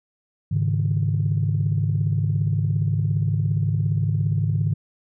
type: chord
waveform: sine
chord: Ab suspended fourth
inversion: none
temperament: just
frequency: 103.83 / 138.43 / 155.74 Hz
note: Ab2 / Db3 / Eb3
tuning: 0 / -2 / +2 cents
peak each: -21 / -24 / -23 dBFS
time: 0.51-4.74 s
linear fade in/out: 10 ms
effects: tanh soft clip ceiling -11 dBFS